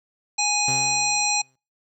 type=harmonic tone; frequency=830.6 Hz; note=G#5; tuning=in tune; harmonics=1 / 3 / 5 / 7 / 9; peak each=-26 / -26 / -26 / -26 / -26 dBFS; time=0.38-1.42 s; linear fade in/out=10 ms
type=tone with exponential decay; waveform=sawtooth; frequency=131.1 Hz; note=C3; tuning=4 cents sharp; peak=-24 dBFS; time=0.68-1.56 s; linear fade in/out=2 ms; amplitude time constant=190 ms
effects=noise-tail reverb RT60 0.3 s tail -26 dB re dry